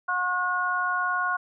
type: harmonic tone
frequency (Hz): 361.7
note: F#4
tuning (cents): -39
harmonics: 2 / 3 / 4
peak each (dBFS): -32 / -27 / -26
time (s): 0.08-1.37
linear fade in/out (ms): 10
effects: none